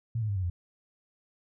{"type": "tone with pitch steps", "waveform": "sine", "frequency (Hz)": [115.3, 107.58, 100.37, 93.65, 87.38], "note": ["A#2", "A2", "G2", "F#2", "F2"], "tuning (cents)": [-19, -39, 41, 21, 1], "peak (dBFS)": -27, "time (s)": [0.15, 0.5], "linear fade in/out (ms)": 5, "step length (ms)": 70, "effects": []}